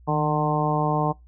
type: harmonic tone with a mistuned harmonic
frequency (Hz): 150.6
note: D3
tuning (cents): +44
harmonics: 1 / 2 / 3 / 4 / 5 / 6 / 7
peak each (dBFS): -24 / -29 / -29 / -30 / -27 / -28 / -29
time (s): 0.07-1.13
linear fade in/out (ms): 20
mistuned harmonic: 1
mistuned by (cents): +44
effects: noise-tail reverb RT60 0.2 s tail -23 dB re dry + added 60 Hz sine -47 dBFS peak until 1.27 s